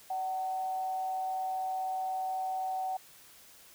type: tone with frequency modulation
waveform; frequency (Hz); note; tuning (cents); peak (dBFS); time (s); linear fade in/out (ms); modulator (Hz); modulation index
sine; 754; F#5; +32; -31; 0.1-2.97; 5; 158; 0.26
effects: white hiss -56 dBFS RMS until 3.74 s